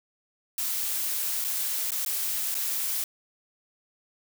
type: noise with dropouts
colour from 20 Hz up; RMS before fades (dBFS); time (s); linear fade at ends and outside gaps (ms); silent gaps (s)
blue; -29; 0.58-3.04; 2; 1.443-1.447 / 1.907-1.918 / 2.05-2.061 / 2.544-2.55
effects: none